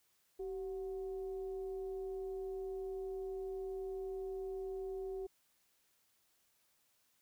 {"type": "tone with frequency modulation", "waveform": "sine", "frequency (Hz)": 383, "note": "G4", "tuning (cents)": -40, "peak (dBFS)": -39, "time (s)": [0.39, 5.27], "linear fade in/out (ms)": 10, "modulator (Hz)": 347, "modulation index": 0.32, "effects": ["white hiss -75 dBFS RMS until 7.21 s"]}